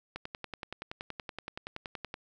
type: click train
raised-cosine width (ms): 0.3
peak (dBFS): -22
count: 22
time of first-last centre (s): 0.16-2.141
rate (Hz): 10.6
effects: none